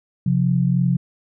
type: tone pair together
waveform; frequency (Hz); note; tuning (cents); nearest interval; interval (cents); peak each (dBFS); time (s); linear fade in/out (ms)
sine; 133.49 / 176.6; C3 / F3; +35 / +20; perfect fourth; 485; -18; 0.26-0.97; 5
effects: none